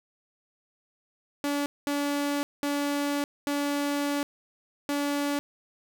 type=tone bursts at uneven times; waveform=sawtooth; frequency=286.9 Hz; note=D4; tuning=40 cents flat; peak=-22 dBFS; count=5; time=1.44-1.66 / 1.87-2.43 / 2.63-3.24 / 3.47-4.23 / 4.89-5.39 s; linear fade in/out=0 ms; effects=none